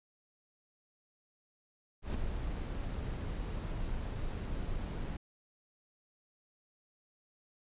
brown noise with ADSR envelope, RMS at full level -32 dBFS, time 2.02-5.17 s, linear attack 120 ms, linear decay 17 ms, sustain -5 dB, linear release 8 ms, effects resampled to 8000 Hz

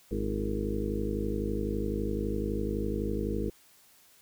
harmonic tone with a mistuned harmonic, 51.91 Hz, G#1, in tune, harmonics 1 / 2 / 3 / 4 / 5 / 6 / 7 / 8 / 9, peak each -34 / -38 / -45 / -35 / -43 / -37 / -39 / -37 / -38 dBFS, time 0.11-3.5 s, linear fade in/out 5 ms, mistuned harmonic 7, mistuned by -58 cents, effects white hiss -60 dBFS RMS until 4.21 s

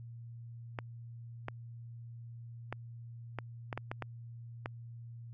clicks, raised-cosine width 0.5 ms, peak -22 dBFS, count 9, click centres 0.788 / 1.484 / 2.726 / 3.387 / 3.728 / 3.776 / 3.915 / 4.023 / 4.659 s, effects added 117 Hz sine -45 dBFS peak until 5.33 s + AAC 48 kbps

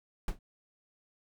brown noise with exponential decay, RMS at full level -25 dBFS, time 0.28-0.39 s, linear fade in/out 2 ms, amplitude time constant 23 ms, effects none

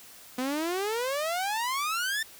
sawtooth exponential sweep, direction up, 247.1 to 1815 Hz, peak -24 dBFS, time 0.38-2.23 s, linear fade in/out 5 ms, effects white hiss -50 dBFS RMS until 2.39 s

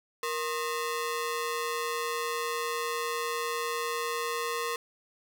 sawtooth ring-modulated tone, 770 Hz, G5, 31 cents flat, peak -23 dBFS, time 0.23-4.76 s, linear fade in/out 2 ms, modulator 300 Hz, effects none

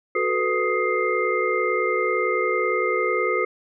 sine tone cluster, 368.8 / 439.6 / 497.6 / 1250 / 2101 Hz, F#4 / A4 / B4 / D#6 / C7, -6 / -2 / +13 / +8 / +7 cents, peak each -26 dBFS, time 0.15-3.45 s, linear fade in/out 5 ms, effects none

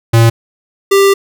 square tone pair in turn, 115 / 394.5 Hz, A#2 / G4, -23 / +11 cents, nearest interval octave + major sixth, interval 2134 cents, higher second, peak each -5 / -6 dBFS, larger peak first, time 0.13-0.3 / 0.91-1.14 s, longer second, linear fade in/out 10 ms, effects none

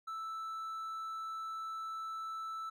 triangle tone, 1318.5 Hz, E6, in tune, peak -37 dBFS, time 0.07-2.7 s, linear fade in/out 10 ms, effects none

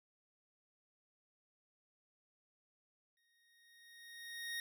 25% pulse tone with exponential growth, 1864.7 Hz, A#6, in tune, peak -35 dBFS, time 3.17-4.6 s, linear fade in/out 1 ms, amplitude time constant 310 ms, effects none

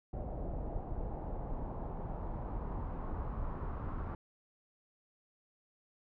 brown noise with low-pass filter sweep, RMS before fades -39 dBFS, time 0.13-4.15 s, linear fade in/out 2 ms, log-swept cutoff 660 to 1200 Hz, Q 2.5, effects none

